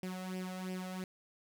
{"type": "tone with flanger", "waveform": "sawtooth", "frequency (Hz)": 185, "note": "F#3", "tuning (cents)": 0, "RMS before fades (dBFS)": -41, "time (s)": [0.03, 1.04], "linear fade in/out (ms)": 2, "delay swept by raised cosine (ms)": [0.37, 1.57], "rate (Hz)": 2.9, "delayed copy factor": 0.7, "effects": []}